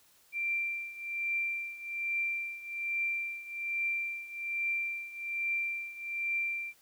sine tone with tremolo, 2360 Hz, D7, 8 cents sharp, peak -28 dBFS, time 0.32-6.74 s, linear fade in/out 50 ms, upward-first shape triangle, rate 1.2 Hz, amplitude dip 85%, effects white hiss -64 dBFS RMS until 6.81 s

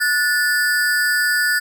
square ring-modulated tone, 1606 Hz, G6, 41 cents sharp, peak -13 dBFS, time 0-1.6 s, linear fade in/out 20 ms, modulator 145 Hz, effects none

